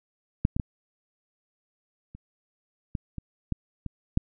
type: clicks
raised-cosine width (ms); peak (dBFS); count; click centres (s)
5; -8 / -15 / -13 / -30 / -17 / -22 / -14 / -21 / -9; 9; 0.451 / 0.565 / 0.598 / 2.15 / 2.952 / 3.183 / 3.523 / 3.863 / 4.174
effects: none

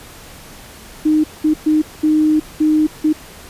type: tone bursts at uneven times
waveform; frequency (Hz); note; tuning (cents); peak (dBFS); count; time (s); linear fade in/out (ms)
sine; 308; D#4; -17; -10; 6; 1.05-1.24 / 1.44-1.54 / 1.66-1.82 / 2.03-2.4 / 2.6-2.87 / 3.04-3.13; 10
effects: pink hiss -38 dBFS RMS until 3.49 s + resampled to 32000 Hz

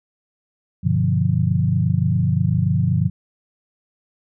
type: chord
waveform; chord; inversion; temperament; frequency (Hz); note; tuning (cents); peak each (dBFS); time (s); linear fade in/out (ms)
sine; G dominant seventh; none; equal with one note detuned; 97.49 / 123.47 / 146.83 / 174.61; G2 / B2 / D3 / F3; -9 / 0 / 0 / 0; -21; 0.83-3.1; 20
effects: none

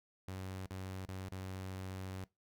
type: tone with dropouts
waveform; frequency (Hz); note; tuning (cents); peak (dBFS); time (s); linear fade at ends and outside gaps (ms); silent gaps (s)
sawtooth; 94.3; F#2; +33; -38; 0.28-2.24; 0; 0.662-0.708 / 1.054-1.086 / 1.286-1.319
effects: noise-tail reverb RT60 0.2 s tail -21 dB re dry

